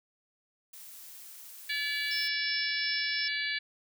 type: noise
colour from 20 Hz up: blue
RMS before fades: -48 dBFS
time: 0.73-2.28 s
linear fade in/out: 5 ms
type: harmonic tone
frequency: 574 Hz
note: D5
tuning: 40 cents flat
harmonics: 3 / 4 / 5 / 6 / 7 / 8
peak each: -34 / -35 / -41 / -40 / -38 / -41 dBFS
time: 1.69-3.59 s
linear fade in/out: 10 ms
type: tone with tremolo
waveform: sine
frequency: 5274 Hz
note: E8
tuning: in tune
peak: -32 dBFS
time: 2.11-3.28 s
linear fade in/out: 2 ms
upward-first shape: sine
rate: 2.8 Hz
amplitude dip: 35%
effects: none